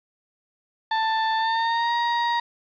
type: tone with pitch glide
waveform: 35% pulse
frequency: 886 to 944.1 Hz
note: A5 to A#5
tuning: +12 to +22 cents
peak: -19 dBFS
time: 0.91-2.4 s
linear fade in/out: 5 ms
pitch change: +110 cents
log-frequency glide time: 1.36-1.93 s
effects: resampled to 11025 Hz + 8-bit

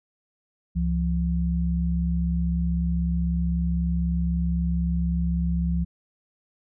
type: tone pair together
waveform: sine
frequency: 67.9 / 171.79 Hz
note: C#2 / F3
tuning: -35 / -28 cents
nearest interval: octave + major third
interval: 1607 cents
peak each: -24 dBFS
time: 0.75-5.85 s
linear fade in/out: 20 ms
effects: none

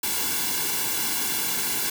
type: noise with comb filter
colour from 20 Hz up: white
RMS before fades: -26 dBFS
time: 0.03-1.9 s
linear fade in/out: 5 ms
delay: 1.6 ms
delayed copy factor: -0.8
effects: none

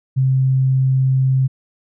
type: tone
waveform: sine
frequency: 131.9 Hz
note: C3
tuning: 14 cents sharp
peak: -12 dBFS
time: 0.16-1.48 s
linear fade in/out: 20 ms
effects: none

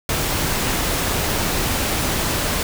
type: noise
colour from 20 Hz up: pink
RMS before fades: -21 dBFS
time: 0.09-2.63 s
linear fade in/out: 2 ms
effects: none

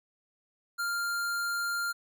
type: tone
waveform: square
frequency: 1396.9 Hz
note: F6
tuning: in tune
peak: -30 dBFS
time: 0.78-1.93 s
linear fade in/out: 20 ms
effects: none

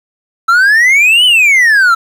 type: exponential two-way sweep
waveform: triangle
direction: up then down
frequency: 1318.5 to 3057 to 1318.5 Hz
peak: -3 dBFS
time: 0.48-1.95 s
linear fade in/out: 10 ms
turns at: 1.25 s
effects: 7-bit

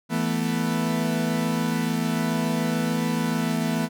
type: chord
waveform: 40% pulse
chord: E suspended fourth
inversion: none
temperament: equal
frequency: 164.81 / 220 / 246.9 Hz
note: E3 / A3 / B3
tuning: 0 / 0 / 0 cents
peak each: -26 dBFS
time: 0.09-3.89 s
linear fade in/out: 50 ms
effects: none

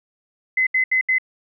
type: tone bursts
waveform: sine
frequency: 2040 Hz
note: C7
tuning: 44 cents flat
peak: -15 dBFS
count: 4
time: 0.57-1.184 s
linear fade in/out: 5 ms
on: 98 ms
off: 74 ms
effects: none

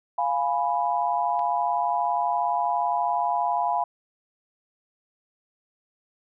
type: chord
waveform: sine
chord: F diminished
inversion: none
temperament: equal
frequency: 698.5 / 830.6 / 987.8 Hz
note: F5 / Ab5 / Cb6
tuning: 0 / 0 / 0 cents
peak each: -26 dBFS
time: 0.18-3.84 s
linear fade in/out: 5 ms
type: clicks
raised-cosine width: 0.3 ms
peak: -39 / -29 dBFS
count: 2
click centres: 1.39 / 1.393 s
effects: none

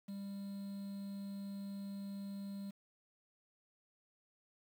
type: tone with quantisation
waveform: triangle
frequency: 198.5 Hz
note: G3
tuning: 22 cents sharp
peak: -40 dBFS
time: 0.08-2.71 s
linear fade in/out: 10 ms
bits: 10
effects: none

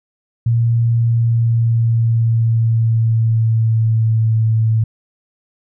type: tone with pitch glide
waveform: sine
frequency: 116.54 to 111.41 Hz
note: A#2 to A2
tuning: 0 to +22 cents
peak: -11 dBFS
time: 0.46-4.84 s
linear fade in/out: 5 ms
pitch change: -78 cents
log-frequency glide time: 0.94-4.34 s
effects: none

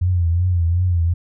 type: tone with vibrato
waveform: sine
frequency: 87.31 Hz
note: F2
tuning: in tune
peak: -14 dBFS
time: 0.01-1.14 s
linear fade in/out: 10 ms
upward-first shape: triangle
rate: 2.7 Hz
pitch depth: 98 cents each way
effects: none

